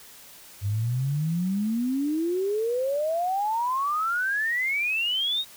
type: exponential sweep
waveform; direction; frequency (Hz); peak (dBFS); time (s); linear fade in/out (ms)
sine; up; 96.7 to 3819; -23; 0.61-5.45; 50
effects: white hiss -48 dBFS RMS until 5.56 s